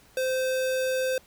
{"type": "tone", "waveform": "square", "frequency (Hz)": 518, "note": "C5", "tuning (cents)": -17, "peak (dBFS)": -25, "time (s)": [0.17, 1.18], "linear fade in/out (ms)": 2, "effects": ["pink hiss -57 dBFS RMS until 1.26 s"]}